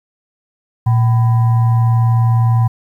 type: tone with frequency modulation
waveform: sine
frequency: 116.54 Hz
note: A#2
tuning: in tune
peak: -9 dBFS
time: 0.86-2.68 s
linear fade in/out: 10 ms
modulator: 881 Hz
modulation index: 0.28
effects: 8-bit

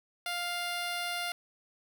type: tone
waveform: 10% pulse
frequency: 701 Hz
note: F5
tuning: 6 cents sharp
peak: -24 dBFS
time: 0.26-1.32 s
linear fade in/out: 2 ms
effects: none

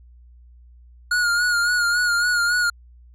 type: tone with vibrato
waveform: square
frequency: 1433 Hz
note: F6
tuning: 44 cents sharp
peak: -18 dBFS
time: 1.11-2.7 s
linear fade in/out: 5 ms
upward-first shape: sine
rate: 3.6 Hz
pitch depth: 43 cents each way
effects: added 60 Hz sine -45 dBFS peak until 3.14 s + low-pass 10000 Hz 12 dB/octave

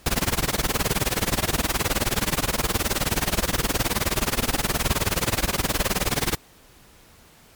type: noise with tremolo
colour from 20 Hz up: pink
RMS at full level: -20 dBFS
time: 0.06-6.35 s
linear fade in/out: 2 ms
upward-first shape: sine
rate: 19 Hz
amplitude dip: 95%
effects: pink hiss -52 dBFS RMS until 7.55 s + MP3 96 kbps

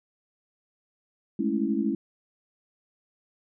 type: chord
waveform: sine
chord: A major seventh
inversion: third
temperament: equal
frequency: 207.7 / 220 / 277.2 / 329.6 Hz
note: G#3 / A3 / C#4 / E4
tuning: 0 / 0 / 0 / 0 cents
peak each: -29 dBFS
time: 1.39-1.95 s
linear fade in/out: 5 ms
effects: none

